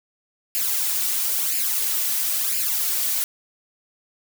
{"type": "noise with flanger", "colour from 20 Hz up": "blue", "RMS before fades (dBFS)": -23, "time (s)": [0.55, 3.24], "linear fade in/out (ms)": 0, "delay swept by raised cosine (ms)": [0.41, 3.51], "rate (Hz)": 0.99, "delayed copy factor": 0.7, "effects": []}